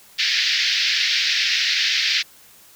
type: band-pass noise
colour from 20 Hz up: white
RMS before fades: -20 dBFS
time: 0.18-2.23 s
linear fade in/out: 20 ms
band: 1700 to 5200 Hz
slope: 48 dB/octave
effects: white hiss -49 dBFS RMS until 2.75 s